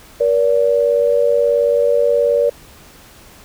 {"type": "tone pair together", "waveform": "sine", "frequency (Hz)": [476.1, 574.7], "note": ["A#4", "D5"], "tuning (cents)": [37, -38], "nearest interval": "minor third", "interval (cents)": 325, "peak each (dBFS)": -14, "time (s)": [0.2, 2.5], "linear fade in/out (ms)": 10, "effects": ["pink hiss -43 dBFS RMS until 3.44 s"]}